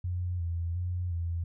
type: tone with vibrato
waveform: sine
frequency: 87 Hz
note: F2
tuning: 6 cents flat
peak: -29 dBFS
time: 0.04-1.44 s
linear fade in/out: 5 ms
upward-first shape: square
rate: 1.4 Hz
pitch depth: 44 cents each way
effects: none